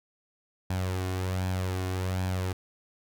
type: tone with flanger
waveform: sawtooth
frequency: 92.7 Hz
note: F#2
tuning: 4 cents sharp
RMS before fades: -30 dBFS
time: 0.7-2.53 s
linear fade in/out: 5 ms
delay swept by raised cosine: 1.2 to 2.8 ms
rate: 1.3 Hz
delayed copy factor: +0.5
effects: none